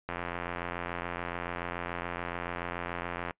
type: click train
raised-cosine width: 0.5 ms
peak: -19 dBFS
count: 281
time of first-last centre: 0.09-3.308 s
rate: 87 Hz
effects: noise-tail reverb RT60 0.1 s tail -24 dB re dry + resampled to 8000 Hz